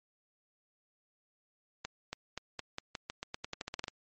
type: accelerating click train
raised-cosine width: 0.2 ms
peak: -20 dBFS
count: 17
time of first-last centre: 1.85-3.882 s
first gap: 280 ms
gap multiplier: 0.88
effects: MP3 32 kbps